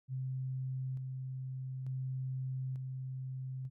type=tone with tremolo; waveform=sine; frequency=130.6 Hz; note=C3; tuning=3 cents flat; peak=-35 dBFS; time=0.08-3.7 s; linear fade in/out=50 ms; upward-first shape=square; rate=0.56 Hz; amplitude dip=30%; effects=none